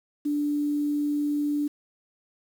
sine tone with quantisation, 293 Hz, D4, 4 cents flat, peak -23 dBFS, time 0.25-1.68 s, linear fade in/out 10 ms, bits 8, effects none

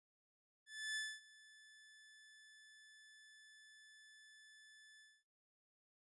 sawtooth tone with ADSR envelope, 1741 Hz, A6, 19 cents flat, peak -36 dBFS, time 0.66-5.24 s, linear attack 300 ms, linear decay 240 ms, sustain -22 dB, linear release 240 ms, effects noise-tail reverb RT60 0.9 s tail -26 dB re dry + resampled to 24000 Hz

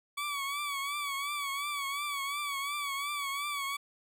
20% pulse tone with vibrato, 1136 Hz, C#6, 42 cents sharp, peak -28 dBFS, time 0.17-3.77 s, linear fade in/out 10 ms, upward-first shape triangle, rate 2.8 Hz, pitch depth 74 cents each way, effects none

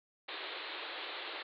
white band-pass noise, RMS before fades -43 dBFS, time 0.28-1.43 s, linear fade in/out 10 ms, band 300 to 4200 Hz, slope 96 dB/octave, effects none

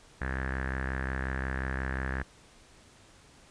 sawtooth tone with low-pass filter, 65.6 Hz, C2, 5 cents sharp, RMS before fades -33 dBFS, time 0.21-2.23 s, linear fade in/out 5 ms, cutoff 1700 Hz, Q 8.3, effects pink hiss -57 dBFS RMS until 3.5 s + resampled to 22050 Hz

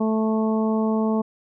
harmonic tone, 219.4 Hz, A3, 5 cents flat, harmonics 1 / 2 / 3 / 4 / 5, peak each -20 / -26 / -30 / -32 / -34 dBFS, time 0-1.22 s, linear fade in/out 10 ms, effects none

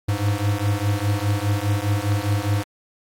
square beating tone pair, 100 / 104.9 Hz, G2 / G#2, +35 / +18 cents, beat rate 4.9 Hz, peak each -23 dBFS, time 0.08-2.64 s, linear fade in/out 10 ms, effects AAC 64 kbps

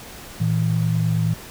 sine tone pair together, 113.33 / 162.7 Hz, A#2 / E3, -48 / -22 cents, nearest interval tritone, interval 626 cents, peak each -20 dBFS, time 0.4-1.34 s, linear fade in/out 10 ms, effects pink hiss -39 dBFS RMS until 1.5 s

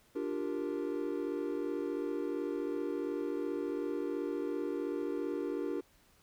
triangle chord, G minor seventh, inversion second, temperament equal, 293.7 / 349.2 / 392 / 466.2 Hz, D4 / F4 / G4 / Bb4, 0 / 0 / 0 / 0 cents, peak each -36 / -37 / -37 / -38 dBFS, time 0.15-5.81 s, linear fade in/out 10 ms, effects pink hiss -66 dBFS RMS until 6.22 s

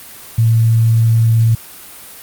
sine tone, 113.7 Hz, A#2, 43 cents flat, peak -8 dBFS, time 0.38-1.55 s, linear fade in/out 5 ms, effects white hiss -35 dBFS RMS until 2.22 s + Opus 32 kbps

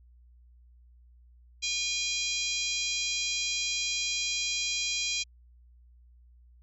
harmonic tone, 810 Hz, G#5, 43 cents flat, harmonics 3 / 4 / 5 / 6 / 7 / 8 / 9, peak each -34 / -35 / -36 / -37 / -37 / -38 / -39 dBFS, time 1.62-5.24 s, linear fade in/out 20 ms, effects added 60 Hz sine -54 dBFS peak until 6.62 s

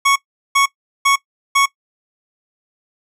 25% pulse tone bursts, 1108.7 Hz, C#6, in tune, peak -7 dBFS, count 4, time 0.05-1.66 s, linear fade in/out 10 ms, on 110 ms, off 390 ms, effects noise-tail reverb RT60 0.1 s tail -20 dB re dry + low-pass 12000 Hz 12 dB/octave

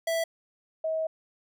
square / sine tone pair in turn, 659.3 / 638.7 Hz, E5 / D#5, 0 / +45 cents, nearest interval minor second, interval 55 cents, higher first, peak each -26 dBFS, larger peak neither, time 0.07-0.24 / 0.84-1.07 s, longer second, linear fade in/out 5 ms, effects none

